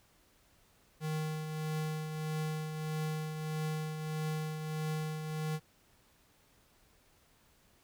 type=tone with tremolo; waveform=square; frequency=155.56 Hz; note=D#3; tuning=in tune; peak=-33 dBFS; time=1-5.6 s; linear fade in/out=50 ms; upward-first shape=triangle; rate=1.6 Hz; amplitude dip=50%; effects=pink hiss -67 dBFS RMS until 7.83 s